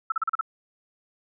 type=tone bursts; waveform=sine; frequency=1318 Hz; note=E6; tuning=1 cent flat; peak=-21 dBFS; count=6; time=0.1-0.411 s; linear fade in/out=5 ms; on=21 ms; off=37 ms; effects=none